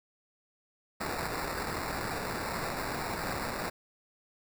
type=noise with sample-and-hold; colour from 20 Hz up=white; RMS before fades=-35 dBFS; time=1-3.7 s; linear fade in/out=10 ms; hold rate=3150 Hz; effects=none